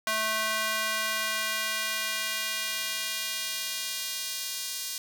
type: tone with high-pass filter sweep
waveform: square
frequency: 218.2 Hz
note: A3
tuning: 14 cents flat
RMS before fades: -31 dBFS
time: 0.07-4.98 s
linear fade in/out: 2 ms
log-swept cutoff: 1100 to 4800 Hz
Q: 0.91
effects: none